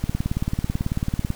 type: click train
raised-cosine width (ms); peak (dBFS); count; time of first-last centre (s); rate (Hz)
5; -10; 24; 0.04-1.304; 18.2
effects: pink hiss -43 dBFS RMS until 1.35 s